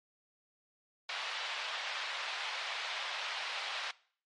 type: band-pass noise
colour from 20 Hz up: white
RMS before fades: -39 dBFS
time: 1.09-3.91 s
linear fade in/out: 2 ms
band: 650 to 3900 Hz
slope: 24 dB/octave
effects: noise-tail reverb RT60 0.5 s tail -21 dB re dry + MP3 48 kbps